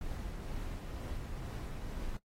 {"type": "noise with tremolo", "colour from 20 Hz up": "brown", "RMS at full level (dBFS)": -39, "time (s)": [0.01, 2.17], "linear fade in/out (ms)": 2, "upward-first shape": "triangle", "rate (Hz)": 2.1, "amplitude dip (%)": 30, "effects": ["noise-tail reverb RT60 0.1 s tail -17 dB re dry", "AAC 48 kbps"]}